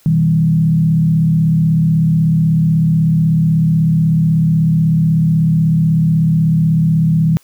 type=tone with frequency modulation; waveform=sine; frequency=161 Hz; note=E3; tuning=41 cents flat; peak=-9 dBFS; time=0.06-7.37 s; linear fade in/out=0 ms; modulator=36.2 Hz; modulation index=0.69; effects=white hiss -51 dBFS RMS until 7.43 s